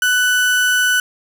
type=tone; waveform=35% pulse; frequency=1491 Hz; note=F#6; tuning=13 cents sharp; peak=-11 dBFS; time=0.02-1 s; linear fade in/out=2 ms; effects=8-bit